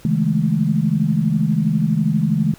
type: chord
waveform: sine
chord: A major seventh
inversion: first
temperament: equal with one note detuned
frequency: 138.59 / 161.42 / 207.7 / 220 Hz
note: C#3 / E3 / G#3 / A3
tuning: 0 / -36 / 0 / 0 cents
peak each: -23 / -18 / -20 / -22 dBFS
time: 0.05-2.54 s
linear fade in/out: 2 ms
effects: pink hiss -47 dBFS RMS until 2.58 s